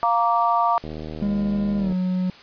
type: harmonic tone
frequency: 233.1 Hz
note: A#3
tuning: in tune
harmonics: 3 / 4 / 5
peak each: -21 / -21 / -21 dBFS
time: 0.03-0.78 s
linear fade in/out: 0 ms
type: click train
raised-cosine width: 2 ms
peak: -20 dBFS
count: 85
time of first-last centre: 0.84-1.922 s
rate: 77.6 Hz
type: tone with pitch glide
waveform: triangle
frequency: 202.5 to 183.56 Hz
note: G#3 to F#3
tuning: -43 to -14 cents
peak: -18 dBFS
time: 1.22-2.3 s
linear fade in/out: 2 ms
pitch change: -171 cents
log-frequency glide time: 1.78-1.92 s
effects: white hiss -45 dBFS RMS until 2.42 s + resampled to 11025 Hz